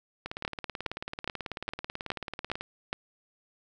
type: two click trains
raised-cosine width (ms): 0.3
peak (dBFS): -14 / -19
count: 7 / 44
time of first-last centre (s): 0.45-2.929 / 0.26-2.61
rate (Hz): 2.42 / 18.3
effects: none